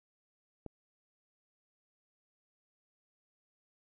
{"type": "click", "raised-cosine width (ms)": 2, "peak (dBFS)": -29, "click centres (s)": 0.663, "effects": []}